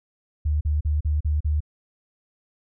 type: tone bursts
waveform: sine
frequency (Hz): 75.1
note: D2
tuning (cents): +39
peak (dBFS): -19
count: 6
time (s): 0.45-1.605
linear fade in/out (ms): 10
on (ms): 160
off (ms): 39
effects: none